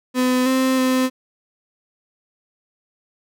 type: tone with pitch steps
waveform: 35% pulse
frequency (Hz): 253.2 / 261.1 / 257.9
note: B3 / C4 / C4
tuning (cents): +43 / -3 / -25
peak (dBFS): -14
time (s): 0.14-1.1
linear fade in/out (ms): 50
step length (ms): 320
effects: none